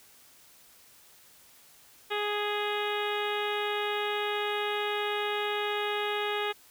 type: harmonic tone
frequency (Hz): 415.5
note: G#4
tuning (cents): +1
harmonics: 1 / 2 / 3 / 4 / 5 / 6 / 7 / 8 / 9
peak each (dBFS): -32 / -35 / -37 / -38 / -39 / -40 / -40 / -41 / -42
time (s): 2.1-6.53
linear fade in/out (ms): 20
effects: white hiss -57 dBFS RMS until 6.7 s